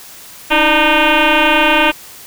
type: tone with frequency modulation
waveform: sine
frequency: 932.3 Hz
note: A#5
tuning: in tune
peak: -8 dBFS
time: 0.5-1.92 s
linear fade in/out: 20 ms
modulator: 306 Hz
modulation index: 6.9
effects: white hiss -36 dBFS RMS until 2.26 s